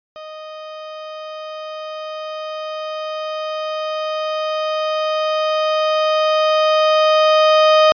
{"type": "tone with level ramp", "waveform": "30% pulse", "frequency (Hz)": 621, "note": "D#5", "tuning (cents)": -3, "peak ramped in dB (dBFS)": [-29, -6], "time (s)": [0.16, 7.92], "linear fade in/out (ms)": 0, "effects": ["resampled to 11025 Hz"]}